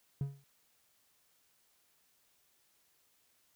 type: tone with exponential decay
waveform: triangle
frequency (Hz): 139.3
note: C#3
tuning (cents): +9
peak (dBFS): -27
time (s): 0.21-0.44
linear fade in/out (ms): 2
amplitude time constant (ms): 50
effects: tanh soft clip ceiling -24 dBFS + white hiss -72 dBFS RMS until 3.55 s